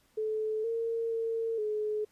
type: tone with pitch steps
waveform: sine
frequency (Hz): 433.9 / 458.1 / 454.3 / 425.2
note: A4 / A#4 / A#4 / G#4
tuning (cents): -24 / -30 / -45 / +41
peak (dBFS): -29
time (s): 0.17-2.05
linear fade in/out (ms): 10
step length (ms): 470
effects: pink hiss -68 dBFS RMS until 2.11 s + resampled to 32000 Hz